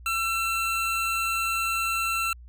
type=tone pair together; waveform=square; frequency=1345 / 2690 Hz; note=E6 / E7; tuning=+34 / +34 cents; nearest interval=octave; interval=1200 cents; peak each=-28 dBFS; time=0.06-2.33 s; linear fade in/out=2 ms; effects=added 60 Hz sine -43 dBFS peak until 2.48 s